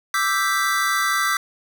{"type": "chord", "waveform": "square", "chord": "E minor seventh", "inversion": "third", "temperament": "equal", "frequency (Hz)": [1174.7, 1318.5, 1568, 1975.5], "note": ["D6", "E6", "G6", "B6"], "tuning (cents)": [0, 0, 0, 0], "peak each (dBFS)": -25, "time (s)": [0.14, 1.37], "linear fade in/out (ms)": 2, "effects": []}